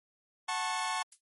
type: chord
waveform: sawtooth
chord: F# minor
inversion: none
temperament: equal with one note detuned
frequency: 740 / 880 / 1091.6 Hz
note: F#5 / A5 / C#6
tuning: 0 / 0 / -27 cents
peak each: -34 / -31 / -31 dBFS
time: 0.48-1.03 s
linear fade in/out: 10 ms
type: noise with exponential decay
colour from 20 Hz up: violet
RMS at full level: -41 dBFS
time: 1.12-1.21 s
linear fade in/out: 5 ms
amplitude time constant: 19 ms
effects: MP3 48 kbps